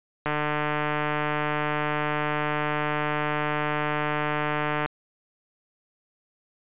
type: click train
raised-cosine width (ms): 0.5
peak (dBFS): -11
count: 691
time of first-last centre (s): 0.26-4.86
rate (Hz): 150
effects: resampled to 8000 Hz